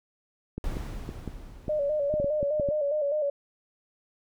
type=clicks; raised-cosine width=3 ms; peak=-20 dBFS; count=11; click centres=0.58 / 0.769 / 1.091 / 1.277 / 1.682 / 2.14 / 2.2 / 2.244 / 2.429 / 2.598 / 2.688 s
type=noise with exponential decay; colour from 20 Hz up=brown; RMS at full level=-31 dBFS; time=0.64-3.13 s; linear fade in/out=1 ms; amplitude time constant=540 ms
type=tone with vibrato; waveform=sine; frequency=587 Hz; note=D5; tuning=1 cent flat; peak=-24 dBFS; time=1.69-3.3 s; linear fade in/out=5 ms; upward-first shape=square; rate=4.9 Hz; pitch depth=61 cents each way
effects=none